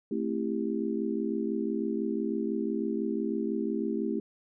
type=chord; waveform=sine; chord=A minor seventh; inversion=none; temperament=just; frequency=220 / 264 / 330 / 396 Hz; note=A3 / C4 / E4 / G4; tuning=0 / +16 / +2 / +18 cents; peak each=-32 / -35 / -33 / -34 dBFS; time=0.11-4.2 s; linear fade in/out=5 ms; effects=none